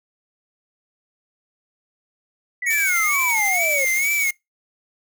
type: exponential sweep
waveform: sine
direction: down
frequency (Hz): 2012 to 523.3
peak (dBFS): -24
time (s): 2.62-3.85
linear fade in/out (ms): 5
type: tone with vibrato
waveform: square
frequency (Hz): 2199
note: C#7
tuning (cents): -14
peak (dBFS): -19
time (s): 2.66-4.31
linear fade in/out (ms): 10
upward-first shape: sine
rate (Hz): 2.2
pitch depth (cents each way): 95
type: noise with tremolo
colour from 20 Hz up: blue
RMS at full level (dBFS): -28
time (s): 2.7-4.31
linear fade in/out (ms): 5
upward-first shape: triangle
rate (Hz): 12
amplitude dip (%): 35
effects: noise-tail reverb RT60 0.2 s tail -25 dB re dry